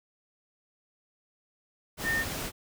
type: tone in noise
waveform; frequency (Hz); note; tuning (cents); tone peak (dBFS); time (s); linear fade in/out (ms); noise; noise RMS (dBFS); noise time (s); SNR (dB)
sine; 1820; A#6; -42; -26; 2.03-2.25; 50; pink; -35; 1.97-2.52; +6
effects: none